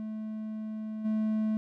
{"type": "tone with level steps", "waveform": "triangle", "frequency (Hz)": 216.9, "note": "A3", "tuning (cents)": -25, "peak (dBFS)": [-32, -24], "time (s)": [0, 1.57], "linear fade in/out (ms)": 0, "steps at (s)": 1.04, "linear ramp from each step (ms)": 20, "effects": []}